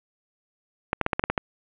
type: clicks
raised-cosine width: 0.5 ms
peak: -7 dBFS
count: 8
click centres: 0.931 / 1.013 / 1.064 / 1.132 / 1.195 / 1.239 / 1.3 / 1.378 s
effects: resampled to 8000 Hz + 7-bit